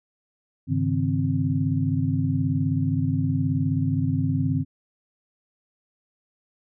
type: tone cluster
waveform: sine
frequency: 102.2 / 138.3 / 157.3 / 262.2 Hz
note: G#2 / C#3 / D#3 / C4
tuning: -27 / -4 / +19 / +4 cents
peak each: -26 dBFS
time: 0.67-4.65 s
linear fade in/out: 50 ms
effects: none